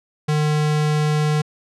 square tone, 151.3 Hz, D#3, 48 cents flat, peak -17 dBFS, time 0.28-1.42 s, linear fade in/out 10 ms, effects low-pass 8000 Hz 12 dB/octave

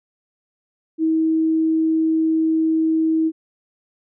sine tone, 320.2 Hz, D#4, 50 cents sharp, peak -15 dBFS, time 0.98-3.32 s, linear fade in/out 50 ms, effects none

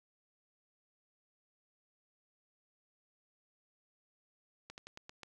slowing click train, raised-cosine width 0.2 ms, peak -30 dBFS, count 6, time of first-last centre 4.7-5.233 s, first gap 79 ms, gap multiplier 1.15, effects none

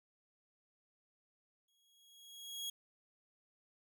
sawtooth tone with exponential growth, 3309 Hz, G#7, 7 cents flat, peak -35 dBFS, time 1.68-2.7 s, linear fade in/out 5 ms, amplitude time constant 220 ms, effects none

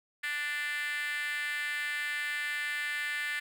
5% pulse tone with high-pass filter, 294.1 Hz, D4, 3 cents sharp, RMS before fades -34 dBFS, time 0.23-3.4 s, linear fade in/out 10 ms, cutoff 1800 Hz, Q 5.6, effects none

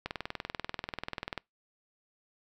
click train, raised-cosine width 0.3 ms, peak -18 dBFS, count 28, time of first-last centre 0.06-1.377 s, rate 20.5 Hz, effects noise-tail reverb RT60 0.2 s tail -26 dB re dry

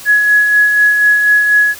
sine tone with tremolo, 1683 Hz, G#6, 23 cents sharp, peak -5 dBFS, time 0.05-1.75 s, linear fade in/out 50 ms, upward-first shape sine, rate 4.1 Hz, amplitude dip 40%, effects white hiss -32 dBFS RMS until 1.79 s

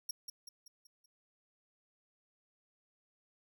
sawtooth tone with echo, 5588 Hz, F8, in tune, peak -33 dBFS, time 0.09-0.11 s, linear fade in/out 5 ms, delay 190 ms, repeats 5, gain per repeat -6 dB, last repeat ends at 1.06 s, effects none

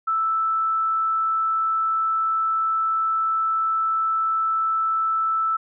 sine tone, 1318.5 Hz, E6, in tune, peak -19 dBFS, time 0.07-5.57 s, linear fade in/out 10 ms, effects none

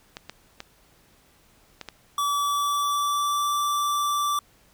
clicks, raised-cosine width 0.2 ms, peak -18 dBFS, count 5, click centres 0.169 / 0.296 / 0.604 / 1.813 / 1.887 s
square tone with pitch glide, 1150 to 1167.4 Hz, D6 to D6, -37 to -11 cents, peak -23 dBFS, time 2.18-4.39 s, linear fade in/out 2 ms, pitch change +26 cents, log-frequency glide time 2.39-3.55 s
effects pink hiss -59 dBFS RMS until 4.73 s

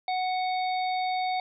harmonic tone, 740 Hz, F#5, in tune, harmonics 1 / 3 / 5 / 6, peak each -26 / -36 / -40 / -42 dBFS, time 0.08-1.4 s, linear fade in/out 2 ms, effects none

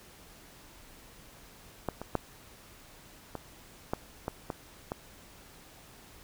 clicks, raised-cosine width 1 ms, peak -16 / -24 / -13 / -22 / -15 / -18 / -19 / -19 dBFS, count 8, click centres 1.887 / 2.016 / 2.153 / 3.353 / 3.935 / 4.281 / 4.502 / 4.919 s, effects pink hiss -54 dBFS RMS until 6.23 s

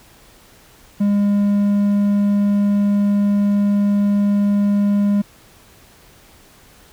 triangle tone, 203.2 Hz, G#3, 38 cents flat, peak -11 dBFS, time 1-5.22 s, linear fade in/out 10 ms, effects pink hiss -48 dBFS RMS until 6.92 s

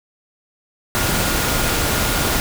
sine tone in noise, 1424 Hz, F6, 33 cents sharp, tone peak -29 dBFS, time 0.95-2.4 s, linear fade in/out 0 ms, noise pink, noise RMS -19 dBFS, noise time 0.95-2.4 s, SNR -13 dB, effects none

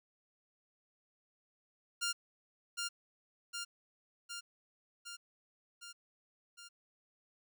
10% pulse tone with echo, 1400 Hz, F6, 4 cents sharp, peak -25 dBFS, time 2.01-2.13 s, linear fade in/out 20 ms, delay 760 ms, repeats 6, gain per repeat -3 dB, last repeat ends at 6.69 s, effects none

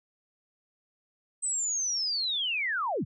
sine linear sweep, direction down, 8230 to 69.3 Hz, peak -27 dBFS, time 1.42-3.05 s, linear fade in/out 20 ms, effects none

